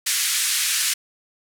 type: band-pass noise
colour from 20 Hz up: white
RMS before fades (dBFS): -22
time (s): 0.06-0.94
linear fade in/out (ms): 10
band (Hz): 1600 to 11000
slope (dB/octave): 24
effects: none